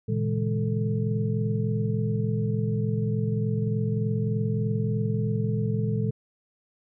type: tone cluster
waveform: sine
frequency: 115 / 135.3 / 158.4 / 205 / 440.8 Hz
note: A#2 / C#3 / D#3 / G#3 / A4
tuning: -23 / -42 / +31 / -22 / +3 cents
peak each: -26 / -34 / -30 / -30 / -33 dBFS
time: 0.08-6.11 s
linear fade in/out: 10 ms
effects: none